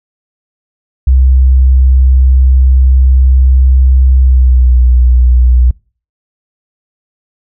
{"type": "tone with pitch glide", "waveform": "sine", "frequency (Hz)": [64.8, 61.59], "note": ["C2", "B1"], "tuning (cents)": [-16, -4], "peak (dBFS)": -3, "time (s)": [1.07, 5.71], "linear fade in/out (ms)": 5, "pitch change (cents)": -88, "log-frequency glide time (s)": [4.16, 4.8], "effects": ["noise-tail reverb RT60 0.4 s tail -25 dB re dry"]}